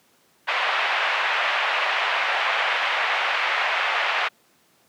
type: band-pass noise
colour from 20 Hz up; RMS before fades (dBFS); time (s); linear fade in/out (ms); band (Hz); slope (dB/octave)
white; -23; 0.47-4.29; 20; 620 to 2700; 24
effects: pink hiss -60 dBFS RMS until 4.88 s + high-pass 200 Hz 12 dB/octave